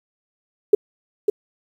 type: tone with echo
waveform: sine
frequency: 415.3 Hz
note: G#4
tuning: in tune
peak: -6 dBFS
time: 0.73-0.75 s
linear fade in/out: 5 ms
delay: 550 ms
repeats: 1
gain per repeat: -6 dB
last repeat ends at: 1.3 s
effects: 8-bit